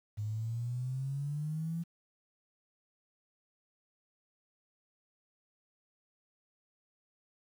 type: exponential sweep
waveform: sine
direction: up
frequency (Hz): 103.83 to 170.2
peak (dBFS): -33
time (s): 0.17-1.84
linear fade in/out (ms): 20
effects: 10-bit